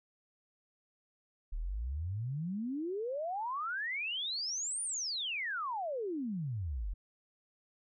sine exponential two-way sweep, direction up then down, 35 to 9570 to 41.22 Hz, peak -34 dBFS, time 1.52-6.94 s, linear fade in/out 10 ms, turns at 4.83 s, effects none

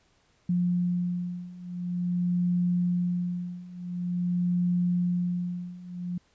sine beating tone pair, 176.8 / 177.27 Hz, F3 / F3, +22 / +26 cents, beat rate 0.47 Hz, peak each -29 / -27 dBFS, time 0.49-6.18 s, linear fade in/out 5 ms, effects pink hiss -66 dBFS RMS until 6.34 s + resampled to 16000 Hz

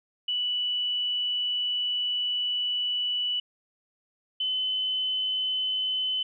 sine tone pair in turn, 2960 / 3034 Hz, F#7 / F#7, 0 / +43 cents, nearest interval unison, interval 43 cents, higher second, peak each -25 dBFS, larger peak neither, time 0.28-3.4 / 4.4-6.23 s, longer first, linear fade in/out 5 ms, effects none

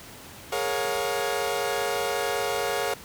sawtooth chord, Bb minor seventh, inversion third, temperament equal with one note detuned, 415.3 / 466.2 / 554.4 / 716.8 Hz, Ab4 / Bb4 / Db5 / F5, 0 / 0 / 0 / +45 cents, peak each -27 dBFS, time 0.52-2.94 s, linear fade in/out 5 ms, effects pink hiss -44 dBFS RMS until 3.04 s + high-pass 60 Hz 12 dB/octave

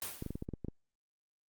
white noise with exponential decay, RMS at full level -36 dBFS, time 0.02-0.45 s, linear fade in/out 2 ms, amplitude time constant 93 ms
clicks, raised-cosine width 3 ms, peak -26 dBFS, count 9, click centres 0.224 / 0.263 / 0.306 / 0.355 / 0.424 / 0.489 / 0.537 / 0.647 / 0.684 s
effects Opus 32 kbps

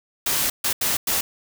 white noise bursts at uneven times, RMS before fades -22 dBFS, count 4, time 0.26-0.5 / 0.64-0.73 / 0.81-0.97 / 1.07-1.21 s, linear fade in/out 5 ms, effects none

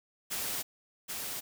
white noise with echo, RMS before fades -35 dBFS, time 0.3-0.63 s, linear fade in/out 20 ms, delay 780 ms, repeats 1, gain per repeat -3 dB, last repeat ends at 1.41 s, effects none

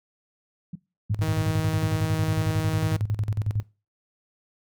sine tone bursts, 174.6 Hz, F3, in tune, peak -30 dBFS, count 4, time 0.73-1.85 s, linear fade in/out 5 ms, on 25 ms, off 340 ms
sine tone with tremolo, 104.9 Hz, G#2, 18 cents sharp, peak -21 dBFS, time 1.1-3.63 s, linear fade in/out 5 ms, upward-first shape square, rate 11 Hz, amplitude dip 80%
sawtooth tone, 158.3 Hz, D#3, 30 cents sharp, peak -22 dBFS, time 1.21-2.97 s, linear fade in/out 10 ms
effects noise-tail reverb RT60 0.3 s tail -22 dB re dry

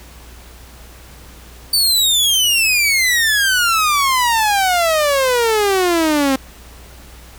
sawtooth exponential sweep, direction down, 4611 to 262.5 Hz, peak -9 dBFS, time 1.73-6.36 s, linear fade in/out 5 ms, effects added 60 Hz sine -39 dBFS peak until 7.38 s + pink hiss -42 dBFS RMS until 7.38 s

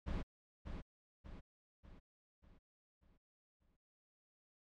brown noise with echo, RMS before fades -39 dBFS, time 0.06-0.23 s, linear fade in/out 20 ms, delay 590 ms, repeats 6, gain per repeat -6 dB, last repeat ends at 3.77 s, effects low-pass 4000 Hz 12 dB/octave + MP3 96 kbps

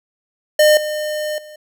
square tone with level steps, 607 Hz, D#5, 43 cents flat, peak -9 / -21 / -36 dBFS, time 0.59-1.56 s, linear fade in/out 5 ms, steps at 0.77 / 1.38 s, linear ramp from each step 2 ms, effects none

